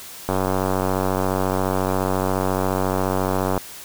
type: click train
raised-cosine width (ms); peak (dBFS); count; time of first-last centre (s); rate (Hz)
1; -7; 311; 0.29-3.577; 94.3
effects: white hiss -38 dBFS RMS until 3.84 s